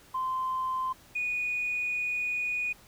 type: tone pair in turn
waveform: sine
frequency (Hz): 1037 / 2466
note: C6 / D#7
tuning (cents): -16 / -16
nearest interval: octave + minor third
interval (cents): 1500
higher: second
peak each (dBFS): -27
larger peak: neither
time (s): 0.14-0.93 / 1.15-2.73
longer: second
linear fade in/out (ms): 10
effects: tanh soft clip ceiling -23 dBFS + pink hiss -56 dBFS RMS until 2.87 s